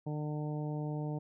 harmonic tone, 150.3 Hz, D3, 40 cents sharp, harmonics 1 / 2 / 3 / 4 / 5 / 6, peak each -35 / -41 / -45 / -47 / -49 / -51 dBFS, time 0.06-1.19 s, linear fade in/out 10 ms, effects none

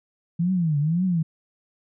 sine tone with vibrato, 164.1 Hz, E3, 8 cents flat, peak -19 dBFS, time 0.39-1.23 s, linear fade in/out 10 ms, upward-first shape triangle, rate 1.9 Hz, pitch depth 260 cents each way, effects none

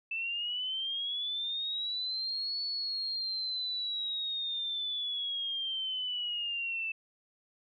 sine linear two-way sweep, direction up then down, 2637 to 4435 to 2637 Hz, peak -32 dBFS, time 0.11-6.92 s, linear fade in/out 5 ms, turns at 2.62 s, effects none

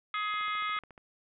harmonic tone, 420 Hz, G#4, 19 cents sharp, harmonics 3 / 4 / 5 / 6 / 7 / 8 / 9, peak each -32 / -44 / -36 / -45 / -50 / -41 / -50 dBFS, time 0.14-0.79 s, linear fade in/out 2 ms
click train, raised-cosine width 0.5 ms, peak -36 dBFS, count 10, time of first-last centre 0.34-0.978 s, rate 14.1 Hz
effects none

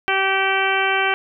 harmonic tone, 386.6 Hz, G4, 24 cents flat, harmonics 1 / 2 / 3 / 4 / 5 / 6 / 7 / 8, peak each -25 / -23 / -26 / -22 / -28 / -23 / -27 / -28 dBFS, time 0.08-1.14 s, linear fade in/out 0 ms, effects none

